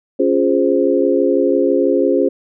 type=chord; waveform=sine; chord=Db major seventh; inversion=none; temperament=equal; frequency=277.2 / 349.2 / 415.3 / 523.3 Hz; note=Db4 / F4 / Ab4 / C5; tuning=0 / 0 / 0 / 0 cents; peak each=-17 dBFS; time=0.19-2.29 s; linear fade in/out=10 ms; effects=none